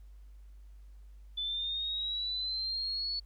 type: linear sweep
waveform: sine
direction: up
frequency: 3488 to 4435 Hz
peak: -32 dBFS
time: 1.37-3.2 s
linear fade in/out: 10 ms
effects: added 50 Hz sine -49 dBFS peak until 3.25 s + pink hiss -74 dBFS RMS until 3.25 s